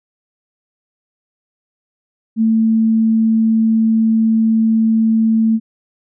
sine tone, 223 Hz, A3, 23 cents sharp, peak -10 dBFS, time 2.36-5.6 s, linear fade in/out 50 ms, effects none

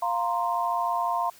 sine chord, F suspended fourth, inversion none, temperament equal, 698.5 / 932.3 / 1046.5 Hz, F5 / Bb5 / C6, 0 / 0 / 0 cents, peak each -28 dBFS, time 0.02-1.3 s, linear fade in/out 5 ms, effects white hiss -53 dBFS RMS until 1.39 s

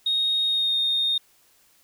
sine tone with pitch glide, 3729 to 3684 Hz, A#7 to A#7, 0 to -21 cents, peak -19 dBFS, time 0.06-1.18 s, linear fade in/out 5 ms, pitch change -21 cents, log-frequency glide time 0.45-0.76 s, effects tanh soft clip ceiling -16 dBFS + white hiss -60 dBFS RMS until 1.83 s

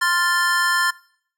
square chord, F major, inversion second, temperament equal, 1046.5 / 1396.9 / 1760 Hz, C6 / F6 / A6, 0 / 0 / 0 cents, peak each -23 / -24 / -20 dBFS, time 0.01-0.91 s, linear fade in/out 10 ms, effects noise-tail reverb RT60 0.6 s tail -22 dB re dry + low-pass 12000 Hz 12 dB/octave

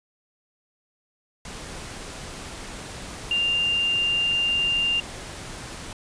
sine tone in noise, 2794 Hz, F7, in tune, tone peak -20 dBFS, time 3.31-5 s, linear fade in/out 2 ms, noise pink, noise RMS -37 dBFS, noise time 1.45-5.93 s, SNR +14 dB, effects resampled to 22050 Hz

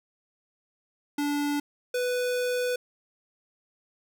square tone pair in turn, 290 / 495.6 Hz, D4 / B4, -22 / +6 cents, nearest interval major sixth, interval 928 cents, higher second, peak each -26 dBFS, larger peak neither, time 1.18-1.6 / 1.94-2.76 s, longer second, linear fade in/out 5 ms, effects none

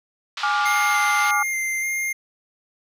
white band-pass noise, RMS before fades -31 dBFS, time 0.37-1.31 s, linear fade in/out 2 ms, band 950 to 4400 Hz, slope 24 dB/octave
sine chord, D diminished, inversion second, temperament equal with one note detuned, 830.6 / 1174.7 / 1413.1 Hz, Ab5 / D6 / F6, 0 / 0 / +20 cents, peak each -23 dBFS, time 0.43-1.43 s, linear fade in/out 5 ms
square tone with vibrato, 2103 Hz, C7, 8 cents sharp, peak -23 dBFS, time 0.65-2.13 s, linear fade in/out 10 ms, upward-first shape square, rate 1.7 Hz, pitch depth 11 cents each way
effects none

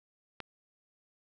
click, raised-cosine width 0.3 ms, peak -23 dBFS, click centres 0.403 s, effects none

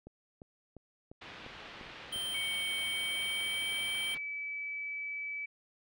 click train, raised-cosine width 2 ms, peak -35 dBFS, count 7, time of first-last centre 0.07-2.161 s, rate 2.87 Hz
white low-pass noise, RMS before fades -49 dBFS, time 1.21-4.18 s, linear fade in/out 10 ms, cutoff 3400 Hz, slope 24 dB/octave
square tone, 3136 Hz, G7, in tune, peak -35 dBFS, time 2.12-4.15 s, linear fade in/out 10 ms
sine tone with pitch glide, 2238 to 2298 Hz, C#7 to D7, +16 to -38 cents, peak -36 dBFS, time 2.34-5.46 s, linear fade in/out 10 ms, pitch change +46 cents, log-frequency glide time 2.81-3.89 s
effects none

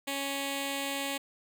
5% pulse tone with notch filter, 277.2 Hz, C#4, in tune, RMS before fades -34 dBFS, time 0.07-1.18 s, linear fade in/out 10 ms, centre 1400 Hz, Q 1.4, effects none

